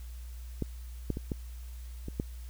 clicks, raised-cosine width 3 ms, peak -18 / -17 / -23 / -19 / -25 / -17 dBFS, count 6, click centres 0.623 / 1.103 / 1.171 / 1.318 / 2.084 / 2.199 s, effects added 60 Hz sine -40 dBFS peak until 2.49 s + white hiss -58 dBFS RMS until 2.49 s

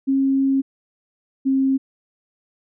sine tone pair in turn, 270.4 / 267.8 Hz, C#4 / C4, -43 / +40 cents, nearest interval unison, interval 17 cents, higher first, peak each -15 / -15 dBFS, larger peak neither, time 0.07-0.62 / 1.45-1.78 s, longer first, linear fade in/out 20 ms, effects none

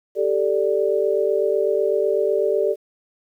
sine chord, G suspended second, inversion none, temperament equal, 392 / 440 / 587.3 Hz, G4 / A4 / D5, 0 / 0 / 0 cents, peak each -21 / -21 / -22 dBFS, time 0.15-2.76 s, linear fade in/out 50 ms, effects 9-bit

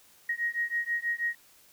sine beating tone pair, 1879 / 1885.2 Hz, A#6 / A#6, +13 / +19 cents, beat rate 6.2 Hz, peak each -31 dBFS, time 0.29-1.35 s, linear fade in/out 5 ms, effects white hiss -59 dBFS RMS until 1.72 s

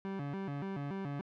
30% pulse tone with vibrato, 166.3 Hz, E3, 16 cents sharp, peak -34 dBFS, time 0.05-1.21 s, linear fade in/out 0 ms, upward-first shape square, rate 3.5 Hz, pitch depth 270 cents each way, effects low-pass 2000 Hz 12 dB/octave

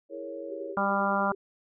sine chord, A# half-diminished seventh, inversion second, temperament equal, 329.6 / 415.3 / 466.2 / 554.4 Hz, E4 / G#4 / A#4 / C#5, 0 / 0 / 0 / 0 cents, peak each -41 / -43 / -42 / -38 dBFS, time 0.09-0.76 s, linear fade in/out 50 ms
sine tone with tremolo, 392 Hz, G4, in tune, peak -36 dBFS, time 0.5-1.35 s, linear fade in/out 5 ms, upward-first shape sine, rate 9.9 Hz, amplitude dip 60%
harmonic tone, 198.5 Hz, G3, 22 cents sharp, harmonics 1 / 3 / 4 / 5 / 6 / 7, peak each -31 / -31 / -31 / -31 / -31 / -31 dBFS, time 0.77-1.32 s, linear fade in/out 2 ms
effects none

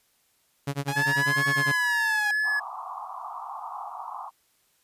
sawtooth tone with tremolo, 140.7 Hz, C#3, 26 cents sharp, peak -21 dBFS, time 0.67-1.72 s, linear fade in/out 5 ms, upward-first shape sine, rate 10 Hz, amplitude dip 100%
sawtooth linear two-way sweep, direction up then down, 814 to 1111 to 814 Hz, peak -26 dBFS, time 0.88-2.31 s, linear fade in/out 2 ms, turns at 1.47 s
triangle tone with vibrato, 1701 Hz, G#6, 41 cents sharp, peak -21 dBFS, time 0.96-2.6 s, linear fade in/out 10 ms, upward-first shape sine, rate 2.2 Hz, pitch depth 15 cents each way
white band-pass noise, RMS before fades -37 dBFS, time 2.43-4.31 s, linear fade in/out 50 ms, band 710 to 1200 Hz, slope 96 dB/octave
effects white hiss -67 dBFS RMS until 4.83 s + resampled to 32000 Hz

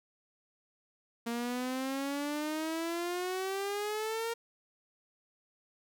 sawtooth exponential sweep, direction up, 231.7 to 466.2 Hz, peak -29 dBFS, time 1.26-4.34 s, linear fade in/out 10 ms, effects none

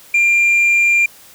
sine tone, 2388 Hz, D7, 28 cents sharp, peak -7 dBFS, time 0.14-1.06 s, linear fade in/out 5 ms, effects tanh soft clip ceiling -9 dBFS + white hiss -43 dBFS RMS until 1.34 s

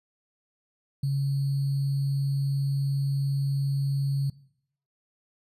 sine tone with sample-and-hold, 138.59 Hz, C#3, in tune, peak -23 dBFS, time 1.03-4.3 s, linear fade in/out 5 ms, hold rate 4410 Hz, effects noise-tail reverb RT60 0.7 s tail -21 dB re dry + resampled to 32000 Hz

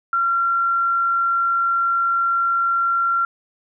sine tone, 1371 Hz, F6, 32 cents flat, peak -16 dBFS, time 0.13-3.25 s, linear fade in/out 2 ms, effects none

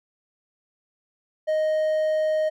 triangle tone, 622.3 Hz, D#5, in tune, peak -18 dBFS, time 1.47-2.5 s, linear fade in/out 20 ms, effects none

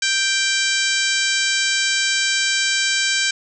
harmonic tone, 784 Hz, G5, in tune, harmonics 2 / 3 / 4 / 5 / 6 / 7 / 8 / 9 / 10, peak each -22 / -24 / -25 / -26 / -27 / -27 / -28 / -29 / -29 dBFS, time 0.02-3.31 s, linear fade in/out 5 ms, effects none

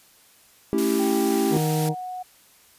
triangle chord, A dominant seventh, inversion none, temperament equal, 220 / 277.2 / 329.6 / 392 Hz, A3 / C#4 / E4 / G4, 0 / 0 / 0 / 0 cents, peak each -24 / -24 / -23 / -22 dBFS, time 0.73-1.57 s, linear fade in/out 0 ms
white high-pass noise, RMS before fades -33 dBFS, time 0.78-1.89 s, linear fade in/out 2 ms, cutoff 1200 Hz, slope 48 dB/octave
sine tone with pitch glide, 787 to 734.3 Hz, G5 to F#5, +7 to -13 cents, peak -30 dBFS, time 0.99-2.23 s, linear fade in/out 10 ms, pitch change -120 cents, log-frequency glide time 1.5-1.58 s
harmonic tone, 156.1 Hz, D#3, 6 cents sharp, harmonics 1 / 2 / 3 / 4 / 5 / 6, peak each -22 / -30 / -28 / -39 / -40 / -38 dBFS, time 1.5-1.95 s, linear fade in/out 50 ms
effects white hiss -55 dBFS RMS until 2.78 s + resampled to 32000 Hz

